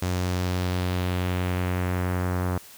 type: tone with low-pass filter sweep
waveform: sawtooth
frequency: 90.6 Hz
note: F#2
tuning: 36 cents flat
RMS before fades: -26 dBFS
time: 0.02-2.58 s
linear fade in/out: 5 ms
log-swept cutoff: 7600 to 1300 Hz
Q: 1.4
effects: white hiss -47 dBFS RMS until 2.77 s